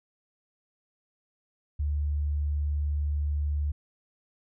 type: tone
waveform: sine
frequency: 73.42 Hz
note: D2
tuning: in tune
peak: -25 dBFS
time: 1.79-3.72 s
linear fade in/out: 10 ms
effects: none